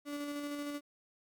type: tone with tremolo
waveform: 35% pulse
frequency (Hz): 289.6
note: D4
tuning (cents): -24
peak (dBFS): -35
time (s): 0.05-0.81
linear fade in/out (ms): 50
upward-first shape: square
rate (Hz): 13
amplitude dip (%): 25
effects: 12-bit